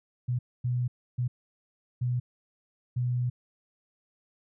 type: tone bursts at uneven times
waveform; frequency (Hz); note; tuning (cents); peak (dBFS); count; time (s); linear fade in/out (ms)
sine; 123.47; B2; 0; -25; 5; 0.28-0.39 / 0.64-0.88 / 1.18-1.28 / 2.01-2.2 / 2.96-3.3; 10
effects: none